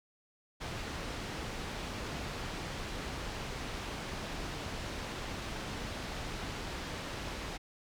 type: low-pass noise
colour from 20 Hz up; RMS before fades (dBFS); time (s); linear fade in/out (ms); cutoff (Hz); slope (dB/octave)
pink; -40; 0.6-7.58; 20; 5100; 12
effects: none